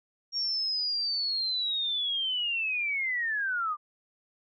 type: linear sweep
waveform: sine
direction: down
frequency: 5588 to 1178 Hz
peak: -27 dBFS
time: 0.32-3.77 s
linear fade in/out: 50 ms
effects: none